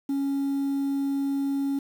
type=tone; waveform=sine; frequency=277.2 Hz; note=C#4; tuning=in tune; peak=-21 dBFS; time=0.09-1.79 s; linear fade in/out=5 ms; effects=tanh soft clip ceiling -23 dBFS + 8-bit